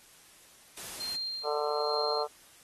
white noise, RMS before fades -42 dBFS, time 0.77-1.16 s, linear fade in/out 5 ms
sine tone with tremolo, 4186 Hz, C8, in tune, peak -32 dBFS, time 0.99-2.24 s, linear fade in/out 20 ms, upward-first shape sine, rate 1.2 Hz, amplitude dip 75%
harmonic tone, 148.6 Hz, D3, 21 cents sharp, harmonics 3 / 4 / 5 / 6 / 7 / 8 / 9, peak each -32 / -34 / -36 / -38 / -39 / -40 / -41 dBFS, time 1.43-2.28 s, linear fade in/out 50 ms
effects white hiss -57 dBFS RMS until 2.63 s + AAC 32 kbps

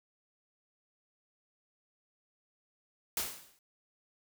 white noise with exponential decay, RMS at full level -31 dBFS, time 3.17-3.59 s, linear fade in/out 2 ms, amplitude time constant 90 ms, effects none

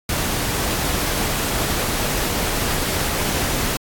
pink noise, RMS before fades -22 dBFS, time 0.09-3.77 s, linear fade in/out 2 ms, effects AAC 64 kbps

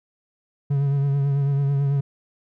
triangle tone with vibrato, 140 Hz, C#3, 18 cents sharp, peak -16 dBFS, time 0.7-2.01 s, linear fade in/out 10 ms, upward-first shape triangle, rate 9.1 Hz, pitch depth 41 cents each way, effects none

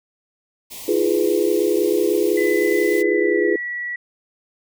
white band-stop noise, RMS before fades -35 dBFS, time 0.7-3.03 s, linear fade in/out 20 ms, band 1100 to 1900 Hz, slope 96 dB/octave
sine chord, F half-diminished seventh, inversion third, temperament equal with one note detuned, 319.3 / 349.2 / 415.3 / 493.9 Hz, Eb4 / F4 / Ab4 / Cb5, +45 / 0 / 0 / 0 cents, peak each -24 / -20 / -19 / -23 dBFS, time 0.88-3.56 s, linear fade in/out 5 ms
sine tone with pitch glide, 2008 to 1939.6 Hz, B6 to B6, +28 to -32 cents, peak -24 dBFS, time 2.37-3.96 s, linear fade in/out 5 ms, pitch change -60 cents, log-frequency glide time 3.08-3.48 s
effects none

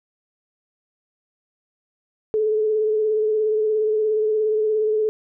sine tone with vibrato, 430.9 Hz, A4, 36 cents flat, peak -17 dBFS, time 2.34-5.09 s, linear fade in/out 0 ms, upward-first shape sine, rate 17 Hz, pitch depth 27 cents each way, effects none

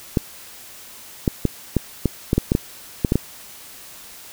clicks, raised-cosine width 3 ms, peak -3 dBFS, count 12, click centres 0.172 / 1.278 / 1.453 / 1.767 / 2.057 / 2.331 / 2.38 / 2.519 / 2.551 / 3.048 / 3.121 / 3.156 s, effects white hiss -41 dBFS RMS until 4.32 s

